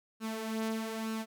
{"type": "tone with flanger", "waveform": "sawtooth", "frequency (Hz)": 221.7, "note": "A3", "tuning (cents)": 13, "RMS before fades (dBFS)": -36, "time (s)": [0.2, 1.26], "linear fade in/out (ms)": 50, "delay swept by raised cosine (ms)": [0.72, 4.52], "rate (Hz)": 1.1, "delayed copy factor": 0.55, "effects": []}